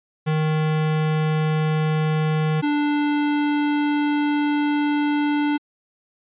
square tone pair in turn, 155.56 / 293.7 Hz, D#3 / D4, 0 / 0 cents, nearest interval major seventh, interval 1100 cents, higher second, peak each -19 dBFS, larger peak neither, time 0.26-2.62 / 2.62-5.58 s, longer second, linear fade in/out 20 ms, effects resampled to 8000 Hz

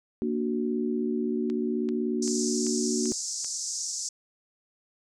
sine chord, Bb augmented, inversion none, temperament equal, 233.1 / 293.7 / 370 Hz, Bb3 / D4 / F#4, 0 / 0 / 0 cents, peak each -28 / -32 / -30 dBFS, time 0.22-3.12 s, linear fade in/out 0 ms
click train, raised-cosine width 0.2 ms, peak -27 dBFS, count 6, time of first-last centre 1.5-3.446 s, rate 2.57 Hz
white band-pass noise, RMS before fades -33 dBFS, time 2.22-4.09 s, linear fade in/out 5 ms, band 5200 to 7600 Hz, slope 48 dB/octave
effects none

